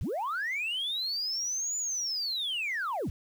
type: linear two-way sweep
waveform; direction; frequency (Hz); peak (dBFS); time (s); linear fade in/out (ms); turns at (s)
sine; up then down; 49 to 7040 to 49; -28; 0.01-3.1; 0; 1.77
effects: tanh soft clip ceiling -27 dBFS + 9-bit